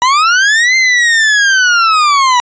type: linear two-way sweep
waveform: 40% pulse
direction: up then down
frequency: 961 to 2093 to 961 Hz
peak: -6 dBFS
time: 0.02-2.4 s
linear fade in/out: 0 ms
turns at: 0.76 s
effects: resampled to 16000 Hz